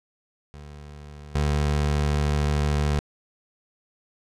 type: tone with level steps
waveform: 25% pulse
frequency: 73.6 Hz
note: D2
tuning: 4 cents sharp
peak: -36 / -17 dBFS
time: 0.54-2.99 s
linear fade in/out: 0 ms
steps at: 1.35 s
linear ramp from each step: 2 ms
effects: low-pass 8000 Hz 12 dB/octave